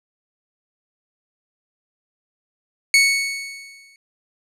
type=tone with exponential decay; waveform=sawtooth; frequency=2217 Hz; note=C#7; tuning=in tune; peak=-6 dBFS; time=2.94-3.96 s; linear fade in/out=1 ms; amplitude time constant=220 ms; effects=low-pass 10000 Hz 12 dB/octave